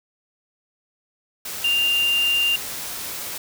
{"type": "tone in noise", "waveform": "sine", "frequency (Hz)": 2794, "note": "F7", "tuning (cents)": 0, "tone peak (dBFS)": -17, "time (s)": [1.64, 2.56], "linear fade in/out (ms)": 5, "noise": "white", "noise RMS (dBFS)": -31, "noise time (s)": [1.45, 3.38], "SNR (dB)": 11, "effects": []}